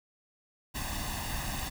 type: noise with comb filter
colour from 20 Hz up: pink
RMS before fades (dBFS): -35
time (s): 0.74-1.7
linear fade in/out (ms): 20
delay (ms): 1.1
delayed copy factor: +0.7
effects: none